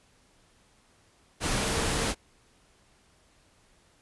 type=tone in noise; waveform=sine; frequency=455.9 Hz; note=A#4; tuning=39 cents flat; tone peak=-38 dBFS; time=1.56-2.11 s; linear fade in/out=50 ms; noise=pink; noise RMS=-28 dBFS; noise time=1.4-2.15 s; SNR=-13 dB; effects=pink hiss -63 dBFS RMS until 4.01 s + resampled to 24000 Hz